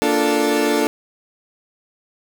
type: chord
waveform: 30% pulse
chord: Bb major seventh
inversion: none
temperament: equal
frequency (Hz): 233.1 / 293.7 / 349.2 / 440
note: Bb3 / D4 / F4 / A4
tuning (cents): 0 / 0 / 0 / 0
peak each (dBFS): -22 / -17 / -21 / -17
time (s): 0.02-0.87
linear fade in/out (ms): 0
effects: 8-bit

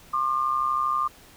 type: tone pair together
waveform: sine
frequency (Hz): 1067.5 / 1200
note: C6 / D6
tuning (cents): +34 / +37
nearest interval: major second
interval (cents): 203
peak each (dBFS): -27 / -23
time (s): 0.13-1.08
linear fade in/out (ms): 10
effects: pink hiss -51 dBFS RMS until 1.36 s

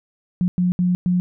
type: tone bursts at uneven times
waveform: sine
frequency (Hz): 179.3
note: F3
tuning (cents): +46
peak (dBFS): -15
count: 4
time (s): 0.41-0.48 / 0.58-0.72 / 0.79-0.95 / 1.06-1.2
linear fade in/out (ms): 0
effects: none

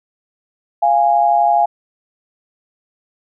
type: tone pair together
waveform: sine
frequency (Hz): 694.1 / 826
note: F5 / G#5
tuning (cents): -11 / -10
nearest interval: minor third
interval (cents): 301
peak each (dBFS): -13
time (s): 0.82-1.66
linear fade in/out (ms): 10
effects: none

